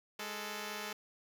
5% pulse tone pair together, 207.7 / 440 Hz, G#3 / A4, 0 / 0 cents, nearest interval octave + minor second, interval 1300 cents, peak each -31 / -31 dBFS, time 0.19-0.93 s, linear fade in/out 5 ms, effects none

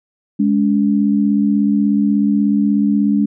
sine tone pair together, 207.7 / 284.2 Hz, G#3 / C#4, 0 / +43 cents, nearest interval perfect fourth, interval 543 cents, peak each -13 / -16 dBFS, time 0.39-3.26 s, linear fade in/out 10 ms, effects none

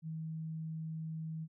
sine tone, 159.7 Hz, D#3, 45 cents sharp, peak -38 dBFS, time 0.02-1.48 s, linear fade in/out 50 ms, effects none

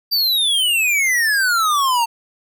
square exponential sweep, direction down, 4721 to 903 Hz, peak -15 dBFS, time 0.11-2.06 s, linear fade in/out 20 ms, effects none

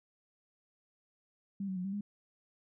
sine tone with pitch steps, 197.5 / 188.6 / 181.3 / 194.9 / 204.6 Hz, G3 / F#3 / F#3 / G3 / G#3, +13 / +33 / -35 / -10 / -26 cents, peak -34 dBFS, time 1.6-2.01 s, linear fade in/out 5 ms, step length 82 ms, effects none

